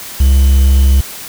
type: tone with quantisation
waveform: triangle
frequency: 67 Hz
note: C2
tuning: 42 cents sharp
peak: -3 dBFS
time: 0.2-1.01 s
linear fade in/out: 5 ms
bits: 5
effects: white hiss -28 dBFS RMS until 1.28 s